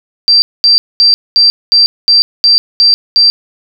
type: tone bursts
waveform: sine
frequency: 4699 Hz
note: D8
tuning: in tune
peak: -3 dBFS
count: 9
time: 0.28-3.3 s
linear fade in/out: 0 ms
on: 140 ms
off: 220 ms
effects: none